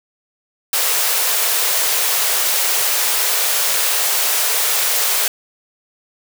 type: high-pass noise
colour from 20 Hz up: white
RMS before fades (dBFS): -17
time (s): 0.73-5.28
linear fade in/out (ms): 2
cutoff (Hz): 410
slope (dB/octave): 48
effects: none